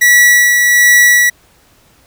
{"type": "tone with tremolo", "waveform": "45% pulse", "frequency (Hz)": 1942, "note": "B6", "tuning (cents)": -30, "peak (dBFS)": -4, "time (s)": [0.01, 1.3], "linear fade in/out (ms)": 10, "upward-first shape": "sine", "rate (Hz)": 1.3, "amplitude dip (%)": 35, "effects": ["pink hiss -49 dBFS RMS until 2.06 s"]}